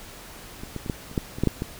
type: clicks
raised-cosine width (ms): 3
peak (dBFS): -24 / -18 / -22 / -12 / -28 / -10 / -21 / -8 / -6 / -14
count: 10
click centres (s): 0.635 / 0.763 / 0.862 / 0.898 / 1.114 / 1.178 / 1.385 / 1.436 / 1.473 / 1.621
effects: pink hiss -43 dBFS RMS until 1.79 s